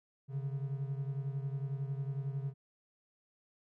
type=beating tone pair; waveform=triangle; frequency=135.3 / 146.3 Hz; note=C#3 / D3; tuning=-42 / -6 cents; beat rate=11 Hz; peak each=-34 / -39 dBFS; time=0.28-2.54 s; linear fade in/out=50 ms; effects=none